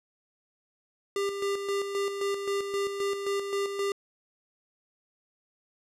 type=tone with tremolo; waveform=square; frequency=398.7 Hz; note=G4; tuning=29 cents sharp; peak=-27 dBFS; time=1.16-3.92 s; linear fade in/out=2 ms; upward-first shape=square; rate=3.8 Hz; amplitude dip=50%; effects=low-pass 10000 Hz 12 dB/octave